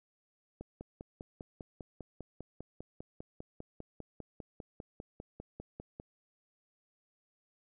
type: click train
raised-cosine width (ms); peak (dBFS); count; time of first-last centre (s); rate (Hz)
2; -30; 28; 0.61-5.999; 5.01
effects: none